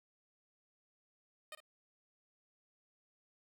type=tone with echo; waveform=10% pulse; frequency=615 Hz; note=D#5; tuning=20 cents flat; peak=-37 dBFS; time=1.52-1.55 s; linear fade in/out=2 ms; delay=53 ms; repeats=1; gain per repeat=-14 dB; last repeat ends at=1.603 s; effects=none